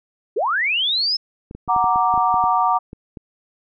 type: linear sweep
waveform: sine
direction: up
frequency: 345.6 to 5274 Hz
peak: -17 dBFS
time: 0.36-1.17 s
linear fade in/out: 10 ms
type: clicks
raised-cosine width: 3 ms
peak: -21 dBFS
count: 12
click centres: 1.511 / 1.55 / 1.678 / 1.763 / 1.842 / 1.959 / 2.14 / 2.177 / 2.342 / 2.44 / 2.931 / 3.172 s
type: chord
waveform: sine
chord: Gb augmented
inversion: none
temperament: equal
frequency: 740 / 932.3 / 1174.7 Hz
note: Gb5 / Bb5 / D6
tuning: 0 / 0 / 0 cents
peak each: -19 dBFS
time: 1.68-2.79 s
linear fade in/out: 20 ms
effects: none